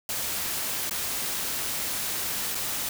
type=noise with dropouts; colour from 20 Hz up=white; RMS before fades=-30 dBFS; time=0.09-2.89 s; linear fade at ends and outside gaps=2 ms; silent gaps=0.896-0.909 / 2.548-2.552 s; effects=none